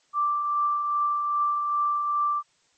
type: tone with tremolo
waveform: sine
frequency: 1174.7 Hz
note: D6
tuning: in tune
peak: -20 dBFS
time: 0.13-2.43 s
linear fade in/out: 50 ms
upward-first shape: triangle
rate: 2.5 Hz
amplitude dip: 40%
effects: white hiss -65 dBFS RMS until 2.77 s + MP3 32 kbps